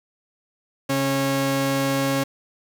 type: tone pair together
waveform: sawtooth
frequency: 136.8 / 273.6 Hz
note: C#3 / C#4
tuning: -23 / -23 cents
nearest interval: octave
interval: 1200 cents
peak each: -22 / -16 dBFS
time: 0.89-2.24 s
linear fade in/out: 10 ms
effects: 7-bit